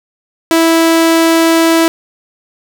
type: tone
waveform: sawtooth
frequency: 328.6 Hz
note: E4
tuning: 5 cents flat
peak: -3 dBFS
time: 0.51-1.88 s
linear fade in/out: 0 ms
effects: none